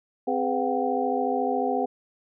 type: tone cluster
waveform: sine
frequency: 260.3 / 411 / 500 / 719 / 773 Hz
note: C4 / G#4 / B4 / F#5 / G5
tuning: -9 / -18 / +21 / -50 / -24 cents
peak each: -29 dBFS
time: 0.27-1.86 s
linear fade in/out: 10 ms
effects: none